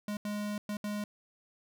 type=tone bursts at uneven times; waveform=square; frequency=207.7 Hz; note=G#3; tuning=in tune; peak=-34 dBFS; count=4; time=0.08-0.17 / 0.25-0.58 / 0.69-0.77 / 0.84-1.04 s; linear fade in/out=2 ms; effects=none